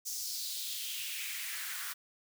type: noise with high-pass filter sweep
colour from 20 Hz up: white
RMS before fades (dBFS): -39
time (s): 0.05-1.94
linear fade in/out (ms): 20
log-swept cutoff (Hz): 6000 to 1300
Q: 2.7
effects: none